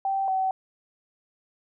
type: tone pair in turn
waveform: sine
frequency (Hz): 778 / 760.2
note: G5 / F#5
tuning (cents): -13 / +47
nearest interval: unison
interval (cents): 40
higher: first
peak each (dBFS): -23 / -22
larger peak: second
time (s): 0.05-0.28 / 0.28-0.51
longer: neither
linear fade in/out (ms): 2
effects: none